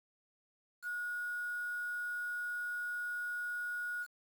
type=tone with quantisation; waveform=sine; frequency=1449 Hz; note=F#6; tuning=37 cents flat; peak=-36 dBFS; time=0.82-4.07 s; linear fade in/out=50 ms; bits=9; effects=none